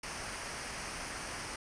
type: noise with comb filter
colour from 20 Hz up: pink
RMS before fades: -41 dBFS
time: 0.03-1.56 s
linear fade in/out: 5 ms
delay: 0.27 ms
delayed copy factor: -0.55
effects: resampled to 22050 Hz